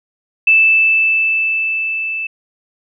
sine tone with level ramp, 2637 Hz, E7, in tune, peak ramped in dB -6 to -19 dBFS, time 0.47-2.27 s, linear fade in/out 5 ms, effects none

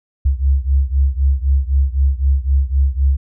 sine beating tone pair, 66.7 / 70.6 Hz, C2 / C#2, +34 / +32 cents, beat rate 3.9 Hz, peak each -14 / -16 dBFS, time 0.25-3.17 s, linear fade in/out 10 ms, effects none

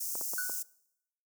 white high-pass noise, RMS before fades -36 dBFS, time 0-0.63 s, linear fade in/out 10 ms, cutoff 5500 Hz, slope 48 dB/octave
clicks, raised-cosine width 1 ms, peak -27 dBFS, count 4, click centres 0.154 / 0.212 / 0.336 / 0.496 s
triangle tone with exponential decay, 1480 Hz, F#6, in tune, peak -29 dBFS, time 0.38-0.65 s, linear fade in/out 2 ms, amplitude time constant 58 ms
effects noise-tail reverb RT60 0.8 s tail -22 dB re dry + high-pass 300 Hz 12 dB/octave

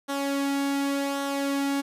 sawtooth tone with flanger, 278.7 Hz, C#4, 9 cents sharp, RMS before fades -27 dBFS, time 0.08-1.82 s, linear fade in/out 20 ms, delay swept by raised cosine 0.41 to 2.01 ms, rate 0.88 Hz, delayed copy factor -0.5, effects resampled to 32000 Hz + 10-bit

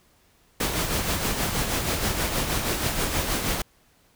pink noise with tremolo, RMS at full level -24 dBFS, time 0.6-3.62 s, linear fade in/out 5 ms, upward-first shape sine, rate 6.3 Hz, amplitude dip 45%, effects pink hiss -61 dBFS RMS until 4.15 s

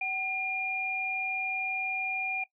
sine tone pair together, 760 / 2411 Hz, F#5 / D7, +46 / +45 cents, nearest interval octave + minor sixth, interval 1999 cents, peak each -37 / -29 dBFS, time 0.01-2.44 s, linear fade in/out 5 ms, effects noise-tail reverb RT60 0.1 s tail -19 dB re dry

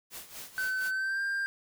white noise with tremolo, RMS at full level -42 dBFS, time 0.1-0.92 s, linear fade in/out 50 ms, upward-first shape sine, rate 4.2 Hz, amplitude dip 75%
triangle tone with pitch glide, 1524 to 1593.3 Hz, G6 to G6, -49 to +28 cents, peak -27 dBFS, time 0.58-1.46 s, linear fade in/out 0 ms, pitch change +77 cents, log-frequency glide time 0.9-1.22 s
effects none

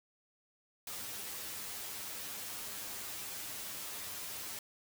white noise with comb filter, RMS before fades -43 dBFS, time 0.87-4.59 s, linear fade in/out 2 ms, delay 9.8 ms, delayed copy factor +0.85, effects none

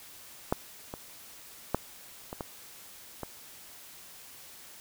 clicks, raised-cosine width 1 ms, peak -11 / -23 / -11 / -23 / -20 / -21 dBFS, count 6, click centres 0.525 / 0.939 / 1.746 / 2.329 / 2.408 / 3.233 s, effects white hiss -50 dBFS RMS until 4.8 s

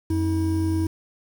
triangle tone pair together, 90.3 / 321.5 Hz, F#2 / E4, -42 / -43 cents, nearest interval octave + minor seventh, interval 2199 cents, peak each -21 dBFS, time 0.1-0.87 s, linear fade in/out 5 ms, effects 7-bit

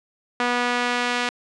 sawtooth tone with band-pass filter sweep, 243.9 Hz, B3, 21 cents flat, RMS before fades -23 dBFS, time 0.4-1.29 s, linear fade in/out 0 ms, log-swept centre 1500 to 2400 Hz, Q 0.79, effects resampled to 22050 Hz

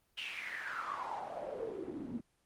pink noise with band-pass filter sweep, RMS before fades -41 dBFS, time 0.17-2.21 s, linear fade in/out 10 ms, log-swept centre 3000 to 220 Hz, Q 7.8, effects pink hiss -75 dBFS RMS until 2.45 s + Opus 24 kbps

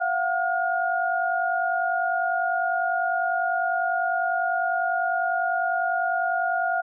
sine tone cluster, 688 / 738 / 1428 Hz, F5 / F#5 / F6, -26 / -5 / +38 cents, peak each -26 dBFS, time 0-6.82 s, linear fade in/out 20 ms, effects none

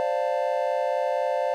triangle chord, D minor seventh, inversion third, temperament equal with one note detuned, 523.3 / 587.3 / 698.5 / 889.2 Hz, C5 / D5 / F5 / A5, 0 / 0 / 0 / +18 cents, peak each -25 / -25 / -27 / -30 dBFS, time 0-1.54 s, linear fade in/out 0 ms, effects none

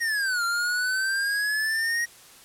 square exponential two-way sweep, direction down then up, 1892 to 1378 to 1892 Hz, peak -24 dBFS, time 0-2.06 s, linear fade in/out 20 ms, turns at 0.44 s, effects white hiss -50 dBFS RMS until 2.44 s + low-pass 12000 Hz 12 dB/octave

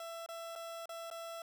30% pulse tone with dropouts, 667 Hz, E5, 20 cents sharp, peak -40 dBFS, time 0-1.42 s, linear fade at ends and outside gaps 2 ms, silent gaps 0.262-0.288 / 0.554-0.559 / 0.857-0.892 / 1.102-1.112 s, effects none

